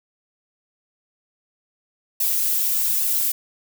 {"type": "noise with flanger", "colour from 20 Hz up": "violet", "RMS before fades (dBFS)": -21, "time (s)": [2.2, 3.32], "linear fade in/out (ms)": 5, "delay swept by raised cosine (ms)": [1.1, 6.8], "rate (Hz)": 1.2, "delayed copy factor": 0.7, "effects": []}